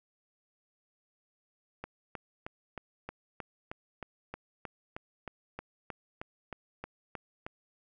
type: click train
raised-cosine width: 0.5 ms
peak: -24 dBFS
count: 19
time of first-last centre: 1.84-7.465 s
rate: 3.2 Hz
effects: none